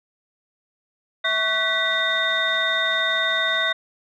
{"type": "tone cluster", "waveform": "sine", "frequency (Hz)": [653, 1119, 1507, 1957, 3662], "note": ["E5", "C#6", "F#6", "B6", "A#7"], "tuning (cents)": [-17, 16, 31, -16, -32], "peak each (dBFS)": [-28, -29, -25, -23, -23], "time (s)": [1.24, 3.73], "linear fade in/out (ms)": 10, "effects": ["tanh soft clip ceiling -10 dBFS"]}